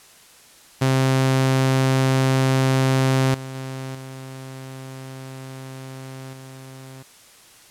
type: tone with level steps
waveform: sawtooth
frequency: 132.2 Hz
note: C3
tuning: 18 cents sharp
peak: -12 / -27 / -25 / -30 / -34 dBFS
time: 0.81-7.03 s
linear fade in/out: 10 ms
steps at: 3.34 / 3.55 / 3.95 / 6.33 s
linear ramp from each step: 2 ms
effects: white hiss -49 dBFS RMS until 7.7 s + low-pass 11000 Hz 12 dB/octave